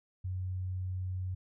sine tone, 92.4 Hz, F#2, 2 cents flat, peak -33 dBFS, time 0.24-1.35 s, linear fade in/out 10 ms, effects none

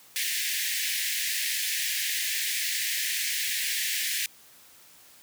pink high-pass noise, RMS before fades -29 dBFS, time 0.16-4.26 s, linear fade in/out 0 ms, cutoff 1700 Hz, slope 96 dB/octave, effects white hiss -54 dBFS RMS until 5.22 s + high-pass 60 Hz 12 dB/octave

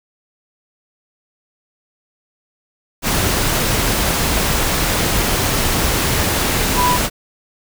sine tone in noise, 987.8 Hz, B5, in tune, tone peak -14 dBFS, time 6.75-6.99 s, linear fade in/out 50 ms, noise pink, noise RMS -17 dBFS, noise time 3.02-7.1 s, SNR 0 dB, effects none

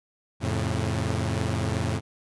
sawtooth chord, F augmented, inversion none, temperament equal with one note detuned, 87.31 / 110 / 135.58 Hz, F2 / A2 / C#3, 0 / 0 / -38 cents, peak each -25 / -24 / -27 dBFS, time 0.4-2.01 s, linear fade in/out 50 ms, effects resampled to 24000 Hz

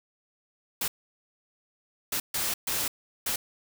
white noise bursts at uneven times, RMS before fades -29 dBFS, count 5, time 0.81-0.88 / 2.12-2.2 / 2.34-2.54 / 2.67-2.88 / 3.26-3.36 s, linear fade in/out 5 ms, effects none

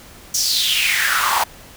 pink noise with high-pass filter sweep, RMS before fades -18 dBFS, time 0.34-1.44 s, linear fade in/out 5 ms, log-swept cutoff 6100 to 820 Hz, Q 5.2, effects pink hiss -42 dBFS RMS until 1.76 s

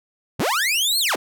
sawtooth linear two-way sweep, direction up then down, 61.5 to 4400 to 131.4 Hz, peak -15 dBFS, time 0.39-1.16 s, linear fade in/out 10 ms, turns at 0.99 s, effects none

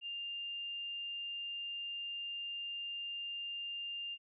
sine tone, 2800 Hz, F7, 4 cents sharp, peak -39 dBFS, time 0.01-4.18 s, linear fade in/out 50 ms, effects none

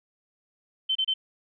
sine tone bursts, 3084 Hz, G7, 29 cents flat, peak -22 dBFS, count 3, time 0.89-1.14 s, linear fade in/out 10 ms, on 64 ms, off 29 ms, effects none

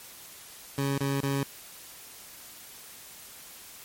20% pulse tone bursts, 138.59 Hz, C#3, in tune, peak -21 dBFS, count 3, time 0.78-1.432 s, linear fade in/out 2 ms, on 200 ms, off 26 ms, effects white hiss -47 dBFS RMS until 3.84 s + MP3 64 kbps

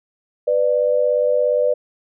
sine tone pair together, 497.3 / 594.5 Hz, B4 / D5, +12 / +21 cents, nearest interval minor third, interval 309 cents, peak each -17 dBFS, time 0.47-1.74 s, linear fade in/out 10 ms, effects none

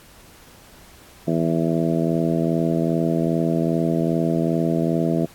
harmonic tone, 82.5 Hz, E2, 2 cents sharp, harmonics 2 / 3 / 4 / 5 / 6 / 7 / 8, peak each -22 / -24 / -24 / -29 / -31 / -32 / -27 dBFS, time 1.27-5.26 s, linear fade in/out 10 ms, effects pink hiss -48 dBFS RMS until 5.34 s + AAC 64 kbps

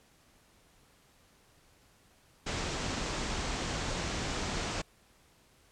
pink low-pass noise, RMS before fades -35 dBFS, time 2.46-4.82 s, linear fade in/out 10 ms, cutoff 7800 Hz, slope 48 dB/octave, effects pink hiss -64 dBFS RMS until 5.71 s + low-pass 12000 Hz 12 dB/octave

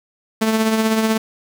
sawtooth tone with tremolo, 220.8 Hz, A3, 6 cents sharp, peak -9 dBFS, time 0.41-1.18 s, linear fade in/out 10 ms, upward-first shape triangle, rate 16 Hz, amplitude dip 50%, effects 7-bit

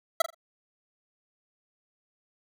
25% pulse tone with echo, 659.3 Hz, E5, in tune, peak -15 dBFS, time 0.2-0.22 s, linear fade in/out 5 ms, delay 42 ms, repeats 3, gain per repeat -12 dB, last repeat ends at 0.346 s, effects none

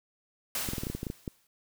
white noise with exponential decay, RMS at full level -31 dBFS, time 0.55-1.47 s, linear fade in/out 2 ms, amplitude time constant 200 ms
clicks, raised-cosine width 3 ms, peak -21 dBFS, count 11, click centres 0.688 / 0.734 / 0.782 / 0.835 / 0.869 / 0.9 / 0.95 / 1.031 / 1.068 / 1.101 / 1.278 s
effects none

